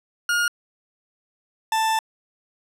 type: tone pair in turn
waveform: 40% pulse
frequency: 1426 / 884.6 Hz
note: F6 / A5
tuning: +36 / +9 cents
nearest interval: minor sixth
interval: 827 cents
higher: first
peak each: -18 dBFS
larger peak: neither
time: 0.29-0.48 / 1.72-1.99 s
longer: second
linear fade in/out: 2 ms
effects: low-pass 12000 Hz 12 dB/octave